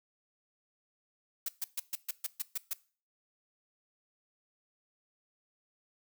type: noise bursts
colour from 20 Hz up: blue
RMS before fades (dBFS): -34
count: 9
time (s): 1.46-2.734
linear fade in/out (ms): 5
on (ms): 26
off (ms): 130
effects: noise-tail reverb RT60 0.4 s tail -20 dB re dry